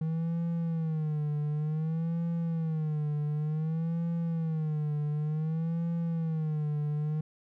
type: tone with vibrato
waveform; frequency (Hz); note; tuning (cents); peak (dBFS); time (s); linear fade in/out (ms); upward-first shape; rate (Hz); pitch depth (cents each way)
triangle; 158.2; D#3; +29; -26; 0.01-7.21; 5; sine; 0.55; 110
effects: none